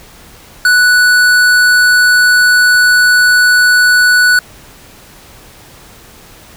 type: tone with tanh clipping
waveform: sine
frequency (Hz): 1480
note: F#6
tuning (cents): 0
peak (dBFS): -7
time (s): 0.65-4.39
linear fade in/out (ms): 2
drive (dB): 17
effects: pink hiss -38 dBFS RMS until 6.56 s